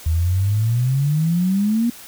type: exponential sweep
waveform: sine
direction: up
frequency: 77.78 to 240.9 Hz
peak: -15 dBFS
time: 0.06-1.9 s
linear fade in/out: 5 ms
effects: white hiss -40 dBFS RMS until 2.07 s